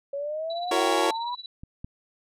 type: exponential sweep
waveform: sine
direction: up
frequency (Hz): 553 to 992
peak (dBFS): -28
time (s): 0.13-1.35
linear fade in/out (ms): 5
type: tone with tremolo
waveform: sine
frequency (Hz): 3946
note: B7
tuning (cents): -2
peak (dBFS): -33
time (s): 0.5-1.46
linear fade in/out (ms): 2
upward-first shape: triangle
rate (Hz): 17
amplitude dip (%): 100
type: chord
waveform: 25% pulse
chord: F# dominant seventh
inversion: third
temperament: just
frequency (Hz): 333 / 370 / 462.5 / 555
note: E4 / F#4 / A#4 / C#5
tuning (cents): +18 / 0 / -14 / +2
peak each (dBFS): -24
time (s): 0.71-1.11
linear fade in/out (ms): 5
type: clicks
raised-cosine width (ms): 5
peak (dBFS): -29 / -24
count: 2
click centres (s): 1.635 / 1.845
effects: low-pass 10000 Hz 12 dB/octave